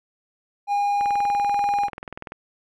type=tone; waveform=triangle; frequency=813 Hz; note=G#5; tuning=37 cents flat; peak=-17 dBFS; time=0.67-1.9 s; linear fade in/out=50 ms
type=click train; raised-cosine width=0.5 ms; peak=-19 dBFS; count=28; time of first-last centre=1.01-2.321 s; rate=20.6 Hz
effects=none